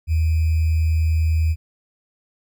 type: tone with sample-and-hold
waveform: sine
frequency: 80 Hz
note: D#2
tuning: 49 cents sharp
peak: -15 dBFS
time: 0.07-1.56 s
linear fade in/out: 50 ms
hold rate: 2450 Hz
effects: none